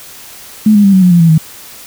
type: tone with pitch steps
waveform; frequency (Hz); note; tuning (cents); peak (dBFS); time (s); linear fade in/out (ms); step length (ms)
sine; 214.7 / 205.6 / 196.88 / 188.53 / 180.54 / 172.89 / 165.56 / 158.54; A3 / G#3 / G3 / F#3 / F#3 / F3 / E3 / D#3; -42 / -17 / +8 / +33 / -42 / -17 / +8 / +33; -3; 0.66-1.38; 5; 90
effects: white hiss -33 dBFS RMS until 1.86 s